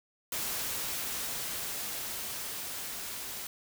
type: noise with level ramp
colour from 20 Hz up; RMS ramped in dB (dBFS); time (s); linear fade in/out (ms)
white; -34 to -40; 0.32-3.47; 2
effects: none